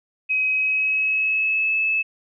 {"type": "tone with pitch glide", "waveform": "sine", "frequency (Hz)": [2535, 2605], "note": ["D#7", "E7"], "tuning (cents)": [32, -21], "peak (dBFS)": -18, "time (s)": [0.29, 2.03], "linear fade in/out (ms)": 20, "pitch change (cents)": 47, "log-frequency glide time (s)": [0.48, 1.75], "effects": []}